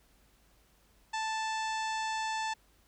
harmonic tone, 880 Hz, A5, in tune, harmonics 1 / 2 / 3 / 4 / 5 / 6 / 7 / 8 / 9, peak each -33 / -39 / -43 / -45 / -47 / -49 / -50 / -51 / -52 dBFS, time 1.13-2.54 s, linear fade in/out 10 ms, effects added 50 Hz sine -67 dBFS peak until 2.87 s + pink hiss -67 dBFS RMS until 2.87 s

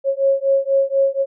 sine beating tone pair, 544 / 548.1 Hz, C#5 / C#5, -33 / -20 cents, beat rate 4.1 Hz, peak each -17 dBFS, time 0.04-1.26 s, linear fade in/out 50 ms, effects none

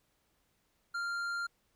sine tone with tanh clipping, 1393 Hz, F6, 5 cents flat, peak -35 dBFS, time 0.94-1.47 s, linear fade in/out 10 ms, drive 10 dB, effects pink hiss -75 dBFS RMS until 1.75 s

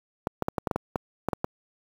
clicks, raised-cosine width 1 ms, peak -11 dBFS, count 11, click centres 0.271 / 0.423 / 0.484 / 0.582 / 0.672 / 0.712 / 0.76 / 0.958 / 1.286 / 1.332 / 1.444 s, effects high-pass 80 Hz 12 dB/octave + 7-bit

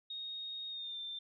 sine tone with pitch glide, 3729 to 3575 Hz, A#7 to A7, 0 to +27 cents, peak -40 dBFS, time 0.1-1.19 s, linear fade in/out 5 ms, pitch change -73 cents, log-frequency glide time 0.69-0.98 s, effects none

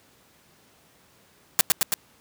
white noise with echo, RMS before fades -17 dBFS, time 1.59-1.61 s, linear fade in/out 0 ms, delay 110 ms, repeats 3, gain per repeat -2 dB, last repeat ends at 1.94 s, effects pink hiss -58 dBFS RMS until 2.2 s + high-pass 100 Hz 12 dB/octave

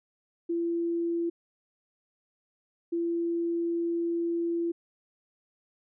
sine tone pair in turn, 338.8 / 338.8 Hz, E4 / E4, +48 / +48 cents, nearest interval unison, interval 0 cents, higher neither, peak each -26 / -26 dBFS, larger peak neither, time 0.49-1.3 / 2.92-4.72 s, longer second, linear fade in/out 10 ms, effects none

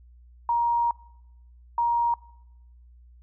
sine tone bursts at uneven times, 943 Hz, A#5, 20 cents sharp, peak -20 dBFS, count 2, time 0.49-0.91 / 1.78-2.14 s, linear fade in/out 2 ms, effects noise-tail reverb RT60 0.9 s tail -24 dB re dry + added 60 Hz sine -49 dBFS peak until 3.22 s

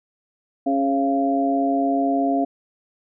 harmonic tone with a mistuned harmonic, 137.8 Hz, C#3, 10 cents flat, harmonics 2 / 3 / 4 / 5, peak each -20 / -30 / -31 / -21 dBFS, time 0.66-2.45 s, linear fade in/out 10 ms, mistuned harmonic 4, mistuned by -27 cents, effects none

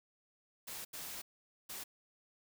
white noise bursts at uneven times, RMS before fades -45 dBFS, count 3, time 0.67-0.85 / 0.93-1.22 / 1.69-1.84 s, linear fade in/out 10 ms, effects none

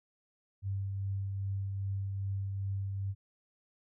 sine tone with tremolo, 98 Hz, G2, in tune, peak -31 dBFS, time 0.62-3.15 s, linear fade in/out 50 ms, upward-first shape triangle, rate 2.5 Hz, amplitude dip 30%, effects none

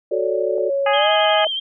sine chord, D major seventh, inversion first, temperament equal, 370 / 440 / 554.4 / 587.3 Hz, F#4 / A4 / C#5 / D5, 0 / 0 / 0 / 0 cents, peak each -23 dBFS, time 0.11-0.7 s, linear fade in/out 10 ms
sine tone with pitch glide, 554.4 to 633.2 Hz, C#5 to D#5, 0 to +30 cents, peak -17 dBFS, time 0.58-1.47 s, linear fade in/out 2 ms, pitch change +230 cents, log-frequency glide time 0.92-1.1 s
harmonic tone, 415.3 Hz, G#4, in tune, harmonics 2 / 3 / 4 / 5 / 6 / 7, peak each -19 / -23 / -25 / -27 / -29 / -30 dBFS, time 0.86-1.45 s, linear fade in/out 5 ms
sine tone with vibrato, 3136 Hz, G7, in tune, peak -21 dBFS, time 0.93-1.6 s, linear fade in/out 10 ms, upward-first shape sine, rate 11 Hz, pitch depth 40 cents each way
effects none

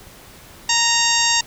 harmonic tone, 929 Hz, A#5, 6 cents flat, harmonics 1 / 2 / 3 / 4 / 5 / 6 / 7 / 8, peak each -23 / -23 / -23 / -23 / -23 / -23 / -23 / -23 dBFS, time 0.69-1.41 s, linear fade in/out 5 ms, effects pink hiss -43 dBFS RMS until 1.46 s

